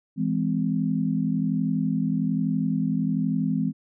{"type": "chord", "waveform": "sine", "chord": "E augmented", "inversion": "none", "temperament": "just", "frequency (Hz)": [164.81, 206, 257.5], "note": ["E3", "G#3", "B#3"], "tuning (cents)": [0, -14, -28], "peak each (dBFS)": -26, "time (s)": [0.16, 3.73], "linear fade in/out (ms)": 50, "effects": []}